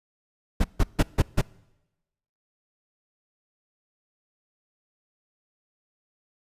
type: noise bursts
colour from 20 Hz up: brown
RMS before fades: -18 dBFS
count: 5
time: 0.6-1.415 s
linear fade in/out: 10 ms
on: 43 ms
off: 150 ms
effects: noise-tail reverb RT60 1.0 s tail -24 dB re dry + resampled to 32000 Hz